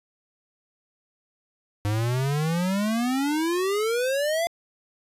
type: exponential sweep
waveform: square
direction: up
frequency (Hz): 101.6 to 693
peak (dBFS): -23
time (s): 1.85-4.47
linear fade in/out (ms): 0
effects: resampled to 32000 Hz